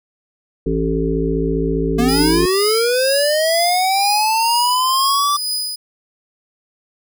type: harmonic tone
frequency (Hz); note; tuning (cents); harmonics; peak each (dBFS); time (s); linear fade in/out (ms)
55; A1; 0; 1 / 3 / 5 / 7 / 8; -22 / -22 / -22 / -22 / -22; 0.66-2.46; 5
type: linear sweep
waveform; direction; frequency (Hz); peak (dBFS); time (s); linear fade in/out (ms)
square; up; 229.7 to 1174.7; -15; 1.98-5.37; 10
type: tone with tremolo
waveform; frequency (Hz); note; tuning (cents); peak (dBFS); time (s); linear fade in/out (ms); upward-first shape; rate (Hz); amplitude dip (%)
sawtooth; 4978; D#8; 0; -15; 2.08-5.76; 10; triangle; 2.1; 60
effects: none